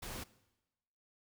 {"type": "noise", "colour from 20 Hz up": "pink", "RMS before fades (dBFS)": -44, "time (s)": [0.02, 0.24], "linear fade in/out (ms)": 10, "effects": ["noise-tail reverb RT60 1.0 s tail -19 dB re dry"]}